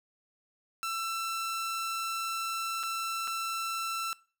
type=tone with dropouts; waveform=sawtooth; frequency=1338 Hz; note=E6; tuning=25 cents sharp; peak=-28 dBFS; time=0.83-4.13 s; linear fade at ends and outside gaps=0 ms; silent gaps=2.831-2.835 / 3.274-3.278 s; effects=noise-tail reverb RT60 0.4 s tail -22 dB re dry